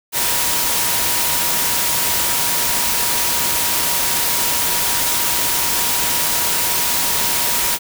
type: tone in noise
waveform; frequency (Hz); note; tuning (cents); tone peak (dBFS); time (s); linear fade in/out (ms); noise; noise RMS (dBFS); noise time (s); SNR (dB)
sine; 953; A#5; +38; -29; 0.12-7.79; 50; white; -18; 0.12-7.79; -14
effects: none